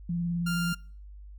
sine tone with vibrato, 171.7 Hz, F3, 29 cents flat, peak -27 dBFS, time 0.09-0.73 s, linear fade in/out 5 ms, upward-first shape triangle, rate 19 Hz, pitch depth 37 cents each way
sawtooth tone, 1396.9 Hz, F6, in tune, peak -28 dBFS, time 0.46-0.75 s, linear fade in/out 10 ms
effects noise-tail reverb RT60 0.5 s tail -25 dB re dry + added 50 Hz sine -43 dBFS peak until 1.38 s

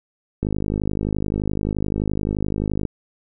click train, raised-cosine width 3 ms, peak -10 dBFS, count 126, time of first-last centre 0.43-2.852 s, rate 51.6 Hz, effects none

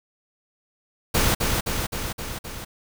pink noise with echo, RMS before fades -20 dBFS, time 1.14-1.35 s, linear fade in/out 10 ms, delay 260 ms, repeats 5, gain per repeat -3 dB, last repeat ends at 2.65 s, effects none

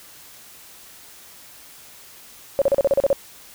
sine tone bursts, 554.4 Hz, C#5, in tune, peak -13 dBFS, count 9, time 2.59-3.129 s, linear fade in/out 0 ms, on 27 ms, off 37 ms, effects white hiss -45 dBFS RMS until 3.54 s

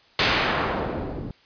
white noise with low-pass filter sweep, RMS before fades -25 dBFS, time 0.19-1.31 s, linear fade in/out 2 ms, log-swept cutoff 4300 to 210 Hz, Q 0.74, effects white hiss -56 dBFS RMS until 1.45 s + resampled to 11025 Hz

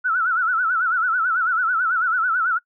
sine tone with vibrato, 1400 Hz, F6, 4 cents sharp, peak -17 dBFS, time 0.04-2.59 s, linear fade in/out 20 ms, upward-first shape sine, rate 9.1 Hz, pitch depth 130 cents each way, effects noise-tail reverb RT60 0.1 s tail -25 dB re dry

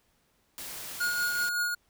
white noise, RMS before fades -40 dBFS, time 0.58-1.49 s, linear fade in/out 0 ms
square tone with tremolo, 1438 Hz, F#6, 50 cents flat, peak -26 dBFS, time 1-1.75 s, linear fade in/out 10 ms, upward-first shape triangle, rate 5.3 Hz, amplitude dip 40%
effects pink hiss -70 dBFS RMS until 1.89 s

